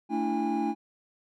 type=tone cluster; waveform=triangle; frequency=222.7 / 289.4 / 331.3 / 813 Hz; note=A3 / D4 / E4 / G#5; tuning=+21 / -25 / +9 / -37 cents; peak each=-29 dBFS; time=0.09-0.75 s; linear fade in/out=50 ms; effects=tanh soft clip ceiling -15 dBFS